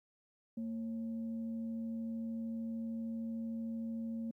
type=tone with frequency modulation; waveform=sine; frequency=228.3 Hz; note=A#3; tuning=36 cents flat; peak=-36 dBFS; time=0.57-4.31 s; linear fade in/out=5 ms; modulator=317 Hz; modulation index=0.25; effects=high-pass 150 Hz 12 dB/octave + 13-bit